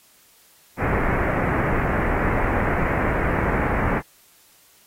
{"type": "low-pass noise", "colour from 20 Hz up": "pink", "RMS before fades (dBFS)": -22, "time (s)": [0.77, 4.02], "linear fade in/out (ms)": 50, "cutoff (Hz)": 2200, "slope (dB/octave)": 48, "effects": ["white hiss -55 dBFS RMS until 4.86 s", "AAC 48 kbps"]}